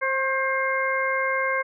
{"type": "harmonic tone with a mistuned harmonic", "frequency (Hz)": 530, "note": "C5", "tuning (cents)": 22, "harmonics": [1, 2, 3, 4], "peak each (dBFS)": [-27, -27, -27, -27], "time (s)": [0.01, 1.63], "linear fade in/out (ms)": 20, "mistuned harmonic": 2, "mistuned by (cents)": 23, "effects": []}